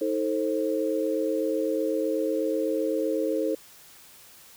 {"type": "chord", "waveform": "sine", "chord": "A diminished", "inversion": "second", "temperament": "just", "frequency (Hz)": [316.8, 440, 528], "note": ["Eb4", "A4", "C5"], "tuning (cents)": [31, 0, 16], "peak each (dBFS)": -28, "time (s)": [0.01, 3.55], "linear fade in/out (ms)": 5, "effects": ["white hiss -51 dBFS RMS until 4.56 s"]}